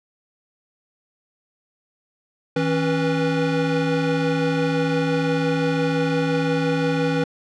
square tone cluster, 161 / 274.4 / 488.8 Hz, E3 / C#4 / B4, -41 / -17 / -18 cents, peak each -24 dBFS, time 2.56-7.24 s, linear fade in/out 5 ms, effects low-pass 4000 Hz 12 dB/octave

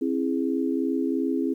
sine chord, C augmented, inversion none, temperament equal with one note detuned, 266.7 / 329.6 / 415.3 Hz, C4 / E4 / G#4, +33 / 0 / 0 cents, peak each -25 / -27 / -30 dBFS, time 0.01-1.54 s, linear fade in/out 10 ms, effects 10-bit

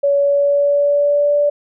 sine tone with pitch glide, 565 to 582.2 Hz, C#5 to D5, +33 to -15 cents, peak -11 dBFS, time 0.03-1.5 s, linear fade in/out 10 ms, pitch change +52 cents, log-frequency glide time 0.16-1.36 s, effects none

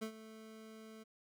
25% pulse tone with ADSR envelope, 220 Hz, A3, in tune, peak -34 dBFS, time 0.01-1.04 s, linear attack 16 ms, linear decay 87 ms, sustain -14 dB, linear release 16 ms, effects none

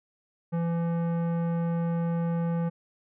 sine tone with tanh clipping, 168.6 Hz, E3, 39 cents sharp, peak -27 dBFS, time 0.52-2.7 s, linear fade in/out 20 ms, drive 15 dB, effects none

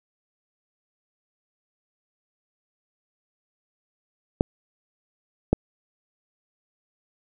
clicks, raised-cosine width 2 ms, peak -4 dBFS, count 2, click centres 4.409 / 5.53 s, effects none

